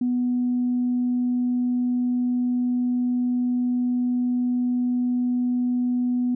sine tone, 246.9 Hz, B3, in tune, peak -19 dBFS, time 0.01-6.35 s, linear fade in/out 5 ms, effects tanh soft clip ceiling -15 dBFS

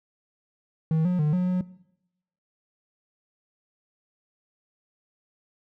triangle tone with pitch steps, 159.4 / 180.2 / 150.7 / 181 / 182.1 Hz, D#3 / F#3 / D3 / F#3 / F#3, +42 / -45 / +45 / -38 / -27 cents, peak -18 dBFS, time 0.91-1.61 s, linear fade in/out 2 ms, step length 140 ms, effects noise-tail reverb RT60 0.8 s tail -19 dB re dry

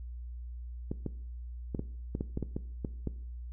clicks, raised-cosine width 3 ms, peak -20 dBFS, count 11, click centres 0.915 / 1.063 / 1.748 / 1.794 / 2.151 / 2.209 / 2.374 / 2.427 / 2.565 / 2.848 / 3.073 s, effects noise-tail reverb RT60 0.6 s tail -18 dB re dry + added 60 Hz sine -39 dBFS peak until 3.52 s

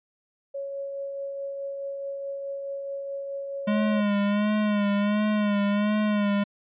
sine tone with tremolo, 554.4 Hz, C#5, in tune, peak -29 dBFS, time 0.54-4.01 s, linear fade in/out 10 ms, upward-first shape triangle, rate 4.7 Hz, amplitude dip 30%
square tone with vibrato, 207.2 Hz, G#3, 4 cents flat, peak -22 dBFS, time 3.67-6.44 s, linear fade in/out 10 ms, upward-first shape sine, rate 1.4 Hz, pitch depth 43 cents each way
effects resampled to 8000 Hz

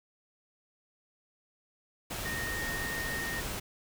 sine tone in noise, 1848 Hz, A#6, 16 cents flat, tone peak -35 dBFS, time 2.25-3.41 s, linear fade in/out 10 ms, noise pink, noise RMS -37 dBFS, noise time 2.1-3.6 s, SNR -1 dB, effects none

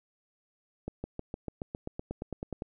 accelerating click train, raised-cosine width 2 ms, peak -22 dBFS, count 15, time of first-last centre 0.88-2.621 s, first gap 160 ms, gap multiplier 0.96, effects none

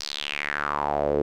sawtooth tone with band-pass filter sweep, 73 Hz, D2, 10 cents flat, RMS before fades -27 dBFS, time 0-1.22 s, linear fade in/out 5 ms, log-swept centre 5200 to 410 Hz, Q 4.4, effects none

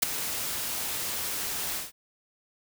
white noise with ADSR envelope, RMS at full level -19 dBFS, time 0.02-1.92 s, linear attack 10 ms, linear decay 8 ms, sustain -13 dB, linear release 160 ms, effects none

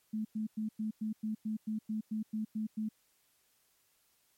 sine tone bursts, 216.6 Hz, A3, 27 cents flat, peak -32 dBFS, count 13, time 0.13-2.89 s, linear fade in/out 10 ms, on 120 ms, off 100 ms, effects white hiss -72 dBFS RMS until 4.37 s + MP3 64 kbps

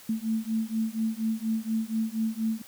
sine beating tone pair, 220 / 224.2 Hz, A3 / A3, 0 / +33 cents, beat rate 4.2 Hz, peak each -29 dBFS, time 0.09-2.62 s, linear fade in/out 5 ms, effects white hiss -50 dBFS RMS until 2.67 s

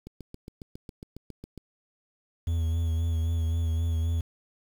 click train, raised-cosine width 3 ms, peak -28 dBFS, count 12, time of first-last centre 0.07-1.577 s, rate 7.3 Hz
triangle tone with vibrato, 82.41 Hz, E2, in tune, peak -22 dBFS, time 2.47-4.21 s, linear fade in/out 5 ms, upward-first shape sine, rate 3.8 Hz, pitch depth 32 cents each way
effects 8-bit

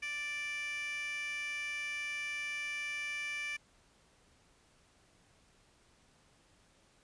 15% pulse tone with high-pass filter, 587.3 Hz, D5, in tune, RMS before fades -39 dBFS, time 0.02-3.57 s, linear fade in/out 10 ms, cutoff 2200 Hz, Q 5.4, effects pink hiss -67 dBFS RMS until 7.03 s + resampled to 22050 Hz

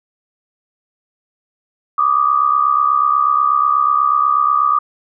sine tone pair together, 1164.8 / 1233 Hz, D6 / D#6, -15 / -16 cents, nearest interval minor second, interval 99 cents, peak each -14 dBFS, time 1.98-4.79 s, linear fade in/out 5 ms, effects none

